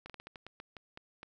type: slowing click train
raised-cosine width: 0.3 ms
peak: -30 dBFS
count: 11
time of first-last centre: 0.06-1.231 s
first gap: 37 ms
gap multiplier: 1.24
effects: none